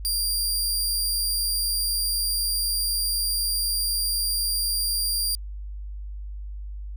20% pulse tone, 4772 Hz, D8, 27 cents sharp, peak -17 dBFS, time 0.05-5.35 s, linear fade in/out 0 ms, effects added 50 Hz sine -32 dBFS peak until 6.96 s

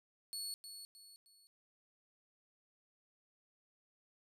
25% pulse tone with echo, 4398 Hz, C#8, 14 cents flat, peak -36 dBFS, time 0.33-0.54 s, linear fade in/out 0 ms, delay 310 ms, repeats 3, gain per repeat -8 dB, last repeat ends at 1.47 s, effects none

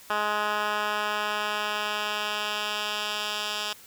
10% pulse tone with band-pass filter sweep, 209.7 Hz, G#3, 17 cents sharp, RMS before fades -29 dBFS, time 0.1-3.73 s, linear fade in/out 2 ms, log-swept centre 1500 to 3800 Hz, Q 1.2, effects white hiss -50 dBFS RMS until 3.86 s

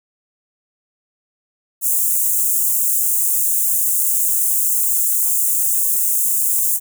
white high-pass noise, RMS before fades -17 dBFS, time 1.81-6.8 s, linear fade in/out 50 ms, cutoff 7000 Hz, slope 48 dB/octave, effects none

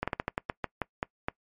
slowing click train, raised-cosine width 0.5 ms, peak -13 dBFS, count 11, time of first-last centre 0.03-1.285 s, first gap 46 ms, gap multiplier 1.21, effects noise-tail reverb RT60 0.1 s tail -23 dB re dry + MP3 64 kbps

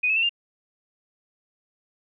sine tone with pitch steps, 2489 / 2589 / 2692 / 2800 Hz, D#7 / E7 / E7 / F7, 0 / -32 / +36 / +4 cents, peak -19 dBFS, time 0.03-0.294 s, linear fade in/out 10 ms, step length 66 ms, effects none

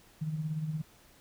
sine tone with tremolo, 155.56 Hz, D#3, in tune, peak -29 dBFS, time 0.21-0.82 s, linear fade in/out 10 ms, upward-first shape sine, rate 17 Hz, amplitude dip 55%, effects pink hiss -60 dBFS RMS until 1.2 s

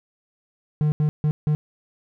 triangle tone bursts at uneven times, 151 Hz, D3, 48 cents sharp, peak -15 dBFS, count 4, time 0.81-0.92 / 1-1.09 / 1.24-1.31 / 1.47-1.55 s, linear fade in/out 0 ms, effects none

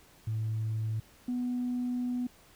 sine tone pair in turn, 110 / 246.9 Hz, A2 / B3, 0 / 0 cents, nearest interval octave + major second, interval 1400 cents, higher second, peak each -28 dBFS, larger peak neither, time 0.27-1 / 1.28-2.27 s, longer second, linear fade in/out 5 ms, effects tanh soft clip ceiling -26 dBFS + pink hiss -59 dBFS RMS until 2.55 s

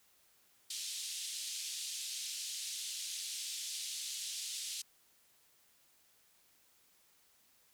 pink band-pass noise, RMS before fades -42 dBFS, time 0.7-4.82 s, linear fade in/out 5 ms, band 3300 to 10000 Hz, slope 24 dB/octave, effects white hiss -69 dBFS RMS until 7.73 s

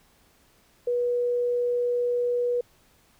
sine tone, 485.9 Hz, B4, 28 cents flat, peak -22 dBFS, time 0.87-2.61 s, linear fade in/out 5 ms, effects pink hiss -61 dBFS RMS until 3.19 s

